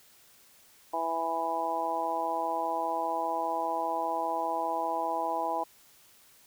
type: harmonic tone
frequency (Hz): 165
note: E3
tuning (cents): +2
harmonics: 2 / 3 / 4 / 5 / 6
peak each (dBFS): -40 / -39 / -34 / -32 / -33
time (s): 0.93-5.64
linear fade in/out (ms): 10
effects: white hiss -59 dBFS RMS until 6.46 s